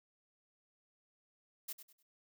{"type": "noise with echo", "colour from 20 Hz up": "blue", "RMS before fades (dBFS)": -42, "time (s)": [1.68, 1.73], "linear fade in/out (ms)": 10, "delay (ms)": 100, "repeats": 3, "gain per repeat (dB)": -11, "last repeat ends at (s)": 2.03, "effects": []}